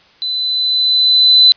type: tone with level ramp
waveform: sine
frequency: 4013 Hz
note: B7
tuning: 27 cents sharp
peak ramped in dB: -17 to -3 dBFS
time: 0.22-1.52 s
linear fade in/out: 0 ms
effects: white hiss -48 dBFS RMS until 1.56 s + resampled to 11025 Hz